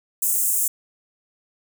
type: high-pass noise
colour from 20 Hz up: pink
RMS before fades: -21 dBFS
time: 0.22-0.68 s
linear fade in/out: 5 ms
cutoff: 7200 Hz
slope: 48 dB/octave
effects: none